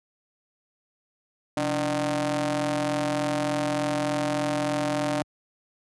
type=ring-modulated tone; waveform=sawtooth; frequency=155.56 Hz; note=D#3; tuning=in tune; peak=-17 dBFS; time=1.57-5.22 s; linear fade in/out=0 ms; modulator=445 Hz; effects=high-pass 80 Hz 12 dB/octave + resampled to 24000 Hz